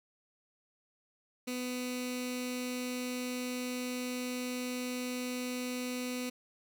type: tone with notch filter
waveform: 15% pulse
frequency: 250 Hz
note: B3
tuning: 21 cents sharp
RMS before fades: -37 dBFS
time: 1.47-6.3 s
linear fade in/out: 10 ms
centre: 840 Hz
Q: 0.57
effects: none